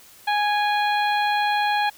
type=harmonic tone with a mistuned harmonic; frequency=830.6 Hz; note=G#5; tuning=in tune; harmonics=1 / 2 / 3 / 4 / 5; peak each=-20 / -26 / -30 / -32 / -34 dBFS; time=0.27-1.9 s; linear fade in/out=10 ms; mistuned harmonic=3; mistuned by=-25 cents; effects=white hiss -49 dBFS RMS until 1.97 s